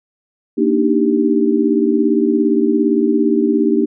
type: chord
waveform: sine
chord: Eb major seventh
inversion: second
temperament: equal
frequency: 233.1 / 293.7 / 311.1 / 392 Hz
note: Bb3 / D4 / Eb4 / G4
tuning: 0 / 0 / 0 / 0 cents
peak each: -17 dBFS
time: 0.57-3.86 s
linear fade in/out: 20 ms
effects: none